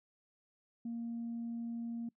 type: tone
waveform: sine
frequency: 233.1 Hz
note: A#3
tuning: in tune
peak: -36 dBFS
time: 0.85-2.09 s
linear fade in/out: 5 ms
effects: noise-tail reverb RT60 0.1 s tail -24 dB re dry + tanh soft clip ceiling -34 dBFS